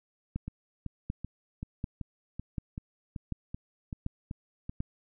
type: two click trains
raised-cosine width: 5 ms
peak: -24 / -20 dBFS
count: 12 / 7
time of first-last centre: 0.48-4.695 / 0.36-4.804 s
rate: 2.61 / 1.35 Hz
effects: none